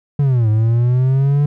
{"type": "linear two-way sweep", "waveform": "triangle", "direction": "down then up", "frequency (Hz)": [146.83, 106.4, 146.83], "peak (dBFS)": -9, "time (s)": [0.19, 1.46], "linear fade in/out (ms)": 5, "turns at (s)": 0.49, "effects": []}